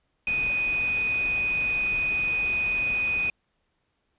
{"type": "tone in noise", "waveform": "sine", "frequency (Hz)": 2489, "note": "D#7", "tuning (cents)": 0, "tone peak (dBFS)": -23, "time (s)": [0.27, 3.3], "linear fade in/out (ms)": 2, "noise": "pink", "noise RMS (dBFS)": -39, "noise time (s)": [0.27, 3.3], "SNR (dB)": 13, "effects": ["pink hiss -74 dBFS RMS until 4.18 s", "resampled to 8000 Hz"]}